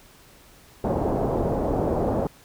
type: low-pass noise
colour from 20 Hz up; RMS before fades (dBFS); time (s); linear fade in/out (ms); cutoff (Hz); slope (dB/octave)
white; -24; 0.84-2.27; 2; 700; 24
effects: pink hiss -52 dBFS RMS until 2.44 s